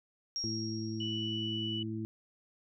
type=tone with exponential decay; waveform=sine; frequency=5588 Hz; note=F8; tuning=in tune; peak=-32 dBFS; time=0.36-1.79 s; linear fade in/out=0 ms; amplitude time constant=310 ms
type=harmonic tone; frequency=110 Hz; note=A2; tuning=in tune; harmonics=1 / 2 / 3; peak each=-39 / -39 / -39 dBFS; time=0.44-2.05 s; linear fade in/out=0 ms
type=tone; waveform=sine; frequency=2960 Hz; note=F#7; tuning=in tune; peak=-36 dBFS; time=1-1.83 s; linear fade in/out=5 ms
effects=none